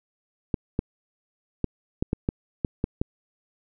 clicks, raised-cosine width 3 ms, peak -10 dBFS, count 9, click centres 0.542 / 0.791 / 1.643 / 2.025 / 2.131 / 2.289 / 2.648 / 2.841 / 3.015 s, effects none

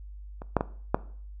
clicks, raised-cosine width 1 ms, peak -25 / -7 / -12 / -7 dBFS, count 4, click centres 0.419 / 0.567 / 0.609 / 0.945 s, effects noise-tail reverb RT60 0.5 s tail -18 dB re dry + added 50 Hz sine -40 dBFS peak until 1.4 s

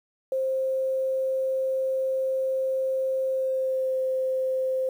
sine tone with pitch glide, 527 to 521.5 Hz, C5 to C5, +12 to -6 cents, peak -23 dBFS, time 0.32-4.89 s, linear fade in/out 2 ms, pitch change -18 cents, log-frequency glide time 3.25-3.97 s, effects 9-bit

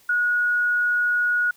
sine tone, 1453 Hz, F#6, 32 cents flat, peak -18 dBFS, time 0.09-1.51 s, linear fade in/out 5 ms, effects white hiss -56 dBFS RMS until 1.56 s

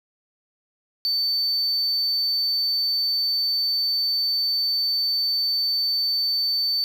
triangle tone, 4540 Hz, C#8, 41 cents sharp, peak -19 dBFS, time 1.05-6.84 s, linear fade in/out 0 ms, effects 8-bit

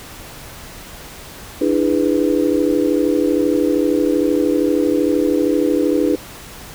sine chord, E dominant seventh, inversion third, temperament just, 296.7 / 329.6 / 412 / 494.4 Hz, D4 / E4 / G#4 / B4, +18 / 0 / -14 / +2 cents, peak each -17 / -19 / -20 / -20 dBFS, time 1.61-6.16 s, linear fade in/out 5 ms, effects pink hiss -36 dBFS RMS until 6.74 s

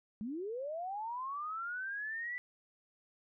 sine linear sweep, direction up, 199.5 to 1990 Hz, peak -37 dBFS, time 0.21-2.38 s, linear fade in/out 0 ms, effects none

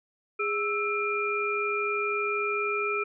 sine tone cluster, 412.8 / 1320 / 2396 Hz, G#4 / E6 / D7, -10 / +2 / +34 cents, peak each -30 dBFS, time 0.39-3.04 s, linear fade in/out 10 ms, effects none

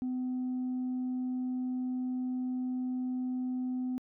sine tone, 253.5 Hz, B3, 45 cents sharp, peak -29 dBFS, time 0.02-3.98 s, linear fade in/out 0 ms, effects tanh soft clip ceiling -29 dBFS

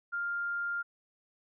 sine tone, 1400 Hz, F6, 4 cents sharp, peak -31 dBFS, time 0.12-0.83 s, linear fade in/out 20 ms, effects none

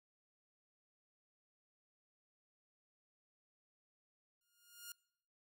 5% pulse tone with exponential growth, 1419 Hz, F6, 27 cents sharp, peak -34 dBFS, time 4.41-4.92 s, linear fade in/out 2 ms, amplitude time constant 110 ms, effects noise-tail reverb RT60 0.8 s tail -26 dB re dry

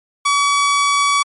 sawtooth tone, 1138 Hz, C#6, 45 cents sharp, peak -9 dBFS, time 0.25-1.23 s, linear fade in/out 10 ms, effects MP3 48 kbps

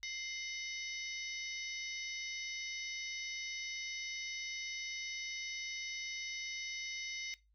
harmonic tone with a mistuned harmonic, 745 Hz, F#5, 12 cents sharp, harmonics 3 / 4 / 5 / 6 / 7 / 8, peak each -43 / -51 / -47 / -53 / -49 / -48 dBFS, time 0.03-7.34 s, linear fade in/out 0 ms, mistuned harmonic 3, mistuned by -110 cents, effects noise-tail reverb RT60 0.2 s tail -17 dB re dry + added 52 Hz sine -68 dBFS peak until 7.54 s

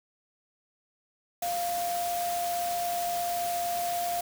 sine tone in noise, 698.5 Hz, F5, in tune, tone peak -28 dBFS, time 1.42-4.21 s, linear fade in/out 5 ms, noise white, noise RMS -37 dBFS, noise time 1.42-4.21 s, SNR +6 dB, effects none

